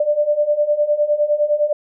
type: beating tone pair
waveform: sine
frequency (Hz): 587.3 / 597.1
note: D5 / D5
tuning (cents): 0 / +29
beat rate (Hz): 9.8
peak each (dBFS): -19 / -16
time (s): 0-1.73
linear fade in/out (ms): 5
effects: none